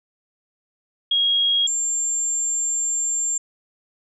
sine tone pair in turn, 3284 / 7343 Hz, G#7 / A#8, -20 / -27 cents, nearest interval octave + major second, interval 1393 cents, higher second, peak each -16 / -20 dBFS, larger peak first, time 1.11-1.67 / 1.67-3.38 s, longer second, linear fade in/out 5 ms, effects none

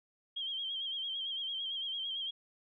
sine tone with vibrato, 3198 Hz, G7, 34 cents sharp, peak -35 dBFS, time 0.36-2.31 s, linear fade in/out 10 ms, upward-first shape sine, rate 8.9 Hz, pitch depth 61 cents each way, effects none

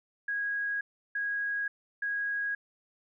sine tone bursts, 1648 Hz, G#6, 14 cents flat, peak -29 dBFS, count 3, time 0.28-2.55 s, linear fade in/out 5 ms, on 530 ms, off 340 ms, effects none

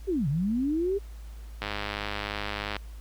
sine linear two-way sweep, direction down then up, 410 to 129.8 to 410 Hz, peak -24 dBFS, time 0.07-0.99 s, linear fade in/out 20 ms, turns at 0.28 s
click train, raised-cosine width 0.3 ms, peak -15 dBFS, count 119, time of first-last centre 1.62-2.766 s, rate 103 Hz
effects added 54 Hz sine -39 dBFS peak until 3 s + pink hiss -57 dBFS RMS until 3 s

